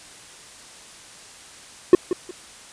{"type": "tone with echo", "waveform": "triangle", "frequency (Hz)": 361, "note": "F#4", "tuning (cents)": -43, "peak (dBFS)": -3, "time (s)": [1.93, 1.95], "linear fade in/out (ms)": 2, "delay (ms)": 180, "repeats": 2, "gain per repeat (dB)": -13, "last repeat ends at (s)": 2.31, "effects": ["white hiss -44 dBFS RMS until 2.72 s", "resampled to 22050 Hz"]}